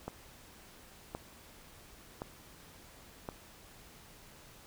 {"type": "click train", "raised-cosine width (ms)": 1, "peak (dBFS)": -24, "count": 4, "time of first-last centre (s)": [0.08, 3.289], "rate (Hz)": 0.935, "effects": ["pink hiss -56 dBFS RMS until 4.66 s"]}